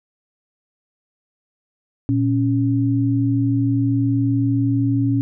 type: tone pair together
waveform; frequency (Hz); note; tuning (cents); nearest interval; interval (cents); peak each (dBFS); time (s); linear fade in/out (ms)
sine; 116.55 / 277.2; A#2 / C#4; 0 / 0; octave + minor third; 1500; -18; 2.09-5.21; 0
effects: none